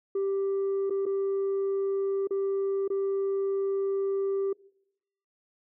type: tone with dropouts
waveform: sine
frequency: 392 Hz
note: G4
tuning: in tune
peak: -23 dBFS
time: 0.15-4.53 s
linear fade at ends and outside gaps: 5 ms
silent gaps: 0.898-0.905 / 1.056-1.063 / 2.273-2.307 / 2.879-2.901 s
effects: noise-tail reverb RT60 0.8 s tail -24 dB re dry + tanh soft clip ceiling -24 dBFS